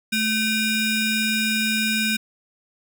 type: ring-modulated tone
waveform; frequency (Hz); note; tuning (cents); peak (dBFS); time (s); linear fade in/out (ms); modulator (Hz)
25% pulse; 1318.5; E6; 0; -13; 0.12-2.17; 10; 1100
effects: none